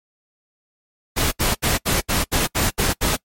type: noise bursts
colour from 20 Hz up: pink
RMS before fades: -19 dBFS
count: 9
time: 1.16-3.168 s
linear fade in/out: 20 ms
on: 160 ms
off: 71 ms
effects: noise-tail reverb RT60 0.1 s tail -24 dB re dry + MP3 64 kbps